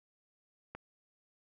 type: click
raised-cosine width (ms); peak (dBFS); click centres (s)
0.5; -28; 0.75
effects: none